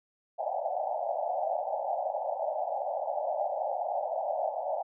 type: band-pass noise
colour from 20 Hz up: pink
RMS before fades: -32 dBFS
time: 0.38-4.83 s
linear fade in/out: 20 ms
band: 570 to 840 Hz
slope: 96 dB/octave
effects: none